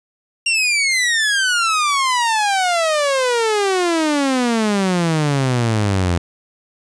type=exponential sweep; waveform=sawtooth; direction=down; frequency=2794 to 84.2 Hz; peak=-11 dBFS; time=0.46-6.18 s; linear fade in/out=5 ms; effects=resampled to 22050 Hz